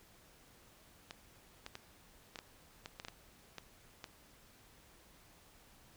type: clicks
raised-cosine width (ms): 0.2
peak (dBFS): -27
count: 11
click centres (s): 1.109 / 1.664 / 1.754 / 2.358 / 2.389 / 2.859 / 2.999 / 3.049 / 3.084 / 3.583 / 4.042
effects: pink hiss -63 dBFS RMS until 5.96 s